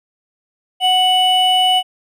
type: tone pair together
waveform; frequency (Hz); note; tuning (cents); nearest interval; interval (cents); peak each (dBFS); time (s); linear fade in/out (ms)
triangle; 740 / 2960; F#5 / F#7; 0 / 0; 2 octaves; 2400; -12; 0.8-1.83; 50
effects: none